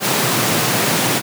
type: high-pass noise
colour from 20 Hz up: pink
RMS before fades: -17 dBFS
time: 0-1.22 s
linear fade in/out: 50 ms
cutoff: 110 Hz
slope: 96 dB/octave
effects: none